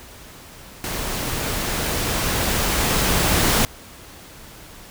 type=noise with level ramp; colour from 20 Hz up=pink; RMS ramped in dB=-27 to -17 dBFS; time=0.84-3.65 s; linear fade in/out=0 ms; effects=pink hiss -42 dBFS RMS until 4.9 s